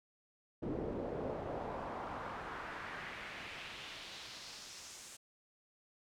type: noise with band-pass filter sweep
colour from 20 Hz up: brown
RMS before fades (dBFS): -44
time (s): 0.62-5.17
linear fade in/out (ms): 10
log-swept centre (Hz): 360 to 7800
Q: 1.7
effects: none